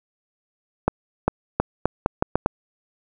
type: accelerating click train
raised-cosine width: 1 ms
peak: -3 dBFS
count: 8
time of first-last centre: 0.88-2.461 s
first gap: 400 ms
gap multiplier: 0.8
effects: none